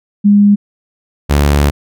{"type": "tone pair in turn", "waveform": ["sine", "sawtooth"], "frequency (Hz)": [204.1, 72.16], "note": ["G#3", "D2"], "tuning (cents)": [-30, -30], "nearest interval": "octave + tritone", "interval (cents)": 1800, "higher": "first", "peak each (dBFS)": -4, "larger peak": "neither", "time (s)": [[0.24, 0.56], [1.29, 1.71]], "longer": "second", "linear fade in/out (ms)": 20, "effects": []}